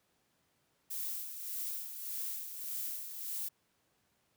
violet noise with tremolo, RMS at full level -38 dBFS, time 0.9-3.49 s, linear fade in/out 10 ms, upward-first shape sine, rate 1.7 Hz, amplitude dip 55%, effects pink hiss -75 dBFS RMS until 4.36 s + high-pass 100 Hz 12 dB/octave

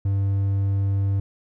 triangle tone, 98.5 Hz, G2, 9 cents sharp, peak -17 dBFS, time 0.05-1.2 s, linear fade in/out 5 ms, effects none

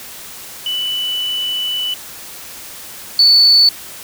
sine tone pair in turn, 2978 / 4472 Hz, F#7 / C#8, +11 / +14 cents, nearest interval perfect fifth, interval 703 cents, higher second, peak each -17 / -6 dBFS, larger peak second, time 0.66-1.94 / 3.19-3.69 s, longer first, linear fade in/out 2 ms, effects white hiss -33 dBFS RMS until 4.03 s

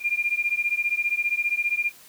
sine beating tone pair, 2395 / 2410 Hz, D7 / D7, +33 / +44 cents, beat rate 15 Hz, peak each -25 / -25 dBFS, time 0-1.92 s, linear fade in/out 50 ms, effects white hiss -50 dBFS RMS until 2.08 s

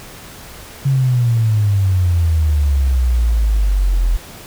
sine exponential sweep, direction down, 138.59 to 41.2 Hz, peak -11 dBFS, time 0.85-4.17 s, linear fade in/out 10 ms, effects pink hiss -36 dBFS RMS until 4.46 s

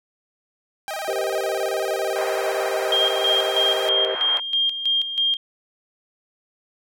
sawtooth tone with vibrato, 706 Hz, F5, 19 cents sharp, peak -23 dBFS, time 0.88-3.89 s, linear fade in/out 0 ms, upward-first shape square, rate 18 Hz, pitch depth 200 cents each way
sine chord, C minor seventh, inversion second, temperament just, 392.4 / 470.9 / 523.3 / 627.9 Hz, G4 / Bb4 / C5 / Eb5, +2 / +18 / 0 / +16 cents, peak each -28 / -30 / -29 / -27 dBFS, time 1.08-4.15 s, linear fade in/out 2 ms
pink band-pass noise, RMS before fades -32 dBFS, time 2.16-4.4 s, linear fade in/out 5 ms, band 560 to 2100 Hz, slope 24 dB/octave
sine tone with tremolo, 3210 Hz, G7, 40 cents sharp, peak -17 dBFS, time 2.92-5.37 s, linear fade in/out 2 ms, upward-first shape square, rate 3.1 Hz, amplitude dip 65%
effects none

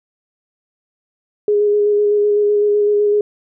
sine tone with vibrato, 414.4 Hz, G#4, 4 cents flat, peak -11 dBFS, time 1.48-3.21 s, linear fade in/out 2 ms, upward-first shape square, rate 7.9 Hz, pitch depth 12 cents each way, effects none

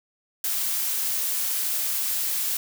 blue noise, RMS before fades -26 dBFS, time 0.44-2.57 s, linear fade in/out 2 ms, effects none

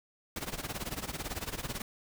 pink noise with tremolo, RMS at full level -35 dBFS, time 0.36-1.82 s, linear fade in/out 2 ms, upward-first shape sine, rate 18 Hz, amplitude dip 85%, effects none

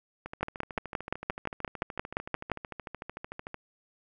two click trains, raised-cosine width 0.5 ms, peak -23 / -13 dBFS, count 45 / 13, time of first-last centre 0.26-3.544 / 0.43-2.517 s, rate 13.4 / 5.75 Hz, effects none

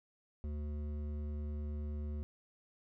sine tone with hard clipping, 74.2 Hz, D2, 18 cents sharp, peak -39 dBFS, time 0.44-2.23 s, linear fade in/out 0 ms, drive 11 dB, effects none

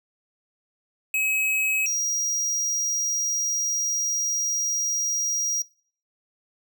square tone pair in turn, 2550 / 5725 Hz, D#7 / F8, +42 / +42 cents, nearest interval octave + major second, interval 1400 cents, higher second, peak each -22 / -23 dBFS, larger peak first, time 1.14-1.86 / 1.86-5.62 s, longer second, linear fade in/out 2 ms, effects noise-tail reverb RT60 0.5 s tail -23 dB re dry

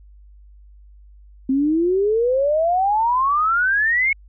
sine exponential sweep, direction up, 259.8 to 2217 Hz, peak -15 dBFS, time 1.49-4.13 s, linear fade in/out 5 ms, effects added 50 Hz sine -43 dBFS peak until 4.28 s

